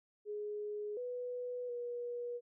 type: tone with pitch steps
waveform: sine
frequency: 417.8 / 493.4 / 482.1 Hz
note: G#4 / B4 / B4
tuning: +10 / -2 / -42 cents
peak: -38 dBFS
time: 0.25-2.41 s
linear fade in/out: 50 ms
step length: 720 ms
effects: none